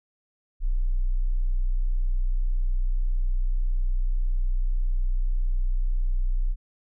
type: tone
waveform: sine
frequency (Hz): 30.87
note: B0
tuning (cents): 0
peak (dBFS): -20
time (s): 0.6-6.56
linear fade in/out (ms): 50
effects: none